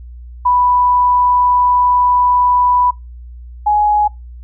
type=tone pair in turn; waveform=sine; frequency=987.8 / 836.7 Hz; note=B5 / G#5; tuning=0 / +13 cents; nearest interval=minor third; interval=287 cents; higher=first; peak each=-9 dBFS; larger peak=neither; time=0.45-2.91 / 3.66-4.08 s; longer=first; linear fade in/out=10 ms; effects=noise-tail reverb RT60 0.2 s tail -22 dB re dry + added 60 Hz sine -30 dBFS peak until 4.43 s